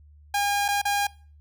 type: tone with dropouts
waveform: sawtooth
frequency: 811 Hz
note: G#5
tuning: 41 cents flat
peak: -18 dBFS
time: 0.34-1.07 s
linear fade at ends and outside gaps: 5 ms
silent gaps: 0.682-0.685 / 0.817-0.852 s
effects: noise-tail reverb RT60 0.4 s tail -23 dB re dry + added 74 Hz sine -49 dBFS peak until 1.4 s